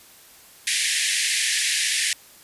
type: band-pass noise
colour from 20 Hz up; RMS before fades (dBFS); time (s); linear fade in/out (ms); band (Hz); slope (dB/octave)
pink; -23; 0.67-2.13; 2; 1700 to 11000; 96
effects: white hiss -49 dBFS RMS until 2.43 s + resampled to 32000 Hz